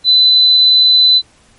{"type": "tone", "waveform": "sine", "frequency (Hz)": 4011, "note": "B7", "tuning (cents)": 26, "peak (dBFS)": -5, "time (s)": [0.04, 1.22], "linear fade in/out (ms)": 50, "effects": ["pink hiss -49 dBFS RMS until 1.58 s", "MP3 48 kbps"]}